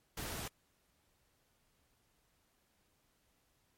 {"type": "noise", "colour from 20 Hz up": "pink", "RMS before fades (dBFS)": -42, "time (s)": [0.17, 0.48], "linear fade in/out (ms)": 5, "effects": ["pink hiss -75 dBFS RMS until 3.77 s", "MP3 64 kbps"]}